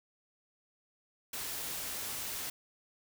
white noise, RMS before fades -39 dBFS, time 1.33-2.5 s, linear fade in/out 5 ms, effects none

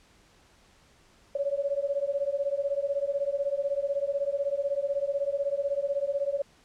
sine beating tone pair, 554.4 / 570.4 Hz, C#5 / C#5, 0 / +49 cents, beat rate 16 Hz, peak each -29 dBFS, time 1.35-6.42 s, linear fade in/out 5 ms, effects pink hiss -60 dBFS RMS until 6.64 s + low-pass 8000 Hz 12 dB/octave

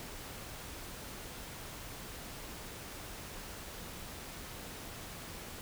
silence, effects pink hiss -46 dBFS RMS until 5.61 s

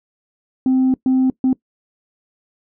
sine tone bursts at uneven times, 259.9 Hz, C4, 11 cents flat, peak -10 dBFS, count 3, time 0.66-0.94 / 1.06-1.3 / 1.44-1.53 s, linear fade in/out 2 ms, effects noise-tail reverb RT60 0.1 s tail -22 dB re dry + tanh soft clip ceiling -10 dBFS

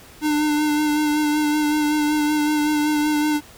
square tone with vibrato, 300.2 Hz, D4, 38 cents sharp, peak -18 dBFS, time 0.21-3.41 s, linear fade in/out 50 ms, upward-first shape sine, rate 5.3 Hz, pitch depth 24 cents each way, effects pink hiss -45 dBFS RMS until 3.57 s

